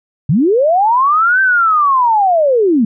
sine linear two-way sweep, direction up then down, 121.6 to 1568 to 206.3 Hz, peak -8 dBFS, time 0.29-2.85 s, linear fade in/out 5 ms, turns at 1.41 s, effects none

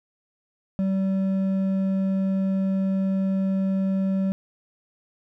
sine tone with hard clipping, 192.1 Hz, G3, 35 cents flat, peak -22 dBFS, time 0.79-4.32 s, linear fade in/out 0 ms, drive 5 dB, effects none

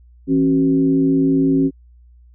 sine tone with frequency modulation, 271.6 Hz, C#4, 35 cents flat, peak -12 dBFS, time 0.27-1.71 s, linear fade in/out 50 ms, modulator 106 Hz, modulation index 0.69, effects added 60 Hz sine -44 dBFS peak until 2.34 s

